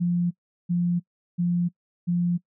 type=tone bursts; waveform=sine; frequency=174.61 Hz; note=F3; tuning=in tune; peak=-20 dBFS; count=4; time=0-2.38 s; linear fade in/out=20 ms; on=310 ms; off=380 ms; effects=noise-tail reverb RT60 0.1 s tail -23 dB re dry